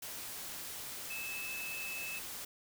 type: tone in noise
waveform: sine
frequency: 2611 Hz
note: E7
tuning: 17 cents flat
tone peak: -40 dBFS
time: 1.1-2.19 s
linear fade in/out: 5 ms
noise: white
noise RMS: -44 dBFS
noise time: 0.02-2.45 s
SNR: +1 dB
effects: none